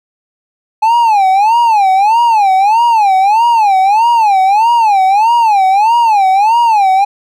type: tone with vibrato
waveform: triangle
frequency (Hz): 847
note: G#5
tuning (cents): +34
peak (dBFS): -4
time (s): 0.82-7.05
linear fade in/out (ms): 10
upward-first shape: sine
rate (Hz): 1.6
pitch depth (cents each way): 200
effects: none